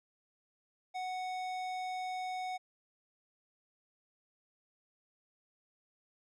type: tone with tanh clipping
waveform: sine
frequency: 740 Hz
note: F#5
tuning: in tune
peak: -38 dBFS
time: 0.94-2.58 s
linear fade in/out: 20 ms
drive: 16 dB
effects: none